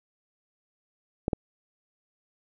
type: clicks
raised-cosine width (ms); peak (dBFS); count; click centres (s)
2; -12; 2; 1.281 / 1.332
effects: none